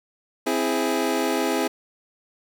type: chord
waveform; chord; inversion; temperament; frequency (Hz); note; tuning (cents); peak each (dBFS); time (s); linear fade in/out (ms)
25% pulse; C augmented; none; equal; 261.6 / 329.6 / 415.3; C4 / E4 / G#4; 0 / 0 / 0; -22; 0.46-1.68; 10
effects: none